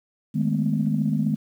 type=tone cluster; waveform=sine; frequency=154.8 / 207.7 / 222.7 / 250.7 Hz; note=D#3 / G#3 / A3 / B3; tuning=-9 / 0 / +21 / +26 cents; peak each=-24 / -24 / -27 / -27 dBFS; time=0.34-1.36 s; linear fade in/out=20 ms; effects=tanh soft clip ceiling -10 dBFS + 9-bit